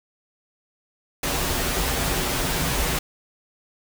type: noise with comb filter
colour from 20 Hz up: pink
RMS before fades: -24 dBFS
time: 1.23-2.99 s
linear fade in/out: 5 ms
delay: 9.5 ms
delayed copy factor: -0.65
effects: none